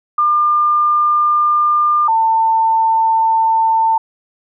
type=tone pair in turn; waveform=sine; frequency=1200 / 895.9 Hz; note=D6 / A5; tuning=+37 / +31 cents; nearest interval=perfect fourth; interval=506 cents; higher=first; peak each=-10 dBFS; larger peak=neither; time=0.18-2.08 / 2.08-3.98 s; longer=neither; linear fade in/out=5 ms; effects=none